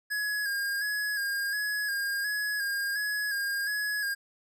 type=tone with vibrato; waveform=square; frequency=1650 Hz; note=G#6; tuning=12 cents flat; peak=-29 dBFS; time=0.1-4.15 s; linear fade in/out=20 ms; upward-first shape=square; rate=1.4 Hz; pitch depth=35 cents each way; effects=none